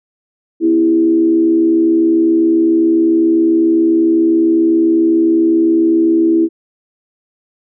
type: tone with frequency modulation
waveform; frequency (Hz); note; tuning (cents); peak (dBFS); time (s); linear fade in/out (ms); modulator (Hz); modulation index
sine; 329.6; E4; 0; -8; 0.6-6.49; 50; 72.6; 0.51
effects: none